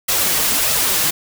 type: noise with flanger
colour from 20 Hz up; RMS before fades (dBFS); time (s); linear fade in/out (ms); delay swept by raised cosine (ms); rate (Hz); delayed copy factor
white; -17; 0.08-1.11; 10; 1.5 to 6.5; 1.6; +0.5
effects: none